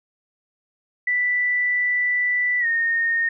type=tone with pitch glide; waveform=sine; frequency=1975.5 to 1843.2 Hz; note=B6 to A#6; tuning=0 to -20 cents; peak=-18 dBFS; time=1.07-3.29 s; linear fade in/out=5 ms; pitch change=-120 cents; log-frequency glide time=2.6-2.66 s; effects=none